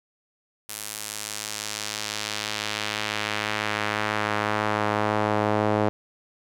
sawtooth tone with band-pass filter sweep, 106 Hz, G#2, 36 cents sharp, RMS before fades -27 dBFS, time 0.69-5.89 s, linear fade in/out 0 ms, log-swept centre 11000 to 600 Hz, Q 0.93, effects none

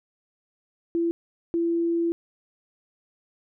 sine tone bursts at uneven times, 337.2 Hz, E4, 39 cents sharp, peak -21 dBFS, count 2, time 0.95-1.11 / 1.54-2.12 s, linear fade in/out 0 ms, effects none

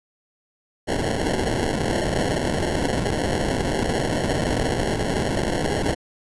white noise with sample-and-hold, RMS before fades -23 dBFS, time 0.87-5.95 s, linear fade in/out 20 ms, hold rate 1225 Hz, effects resampled to 24000 Hz

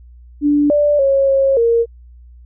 sine tone with pitch steps, 292 / 587 / 547 / 543 / 464.7 Hz, D4 / D5 / C#5 / C#5 / A#4, -10 / -1 / -23 / -36 / -5 cents, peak -10 dBFS, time 0.41-1.86 s, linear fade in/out 50 ms, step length 290 ms, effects added 60 Hz sine -38 dBFS peak until 2.45 s

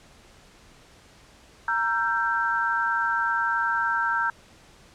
sine chord, E diminished, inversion second, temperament equal with one note detuned, 932.3 / 1344.7 / 1568 Hz, Bb5 / E6 / G6, 0 / +34 / 0 cents, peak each -27 / -27 / -25 dBFS, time 1.68-4.3 s, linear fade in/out 2 ms, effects pink hiss -53 dBFS RMS until 4.94 s + low-pass 8000 Hz 12 dB/octave

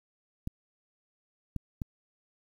clicks, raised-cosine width 5 ms, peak -21 dBFS, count 3, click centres 0.474 / 1.563 / 1.818 s, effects 9-bit

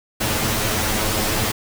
pink noise with comb filter, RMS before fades -21 dBFS, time 0.2-1.52 s, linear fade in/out 10 ms, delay 9.3 ms, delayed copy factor +0.95, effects none

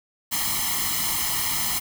white noise with comb filter, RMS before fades -25 dBFS, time 0.31-1.8 s, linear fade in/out 20 ms, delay 0.97 ms, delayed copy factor +0.95, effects none

